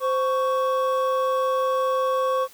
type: tone pair together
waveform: triangle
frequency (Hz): 520 / 1114.6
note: C5 / C#6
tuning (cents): -11 / +9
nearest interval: octave + minor second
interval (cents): 1320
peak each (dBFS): -20 / -22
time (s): 0-2.48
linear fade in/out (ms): 50
effects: white hiss -50 dBFS RMS until 2.53 s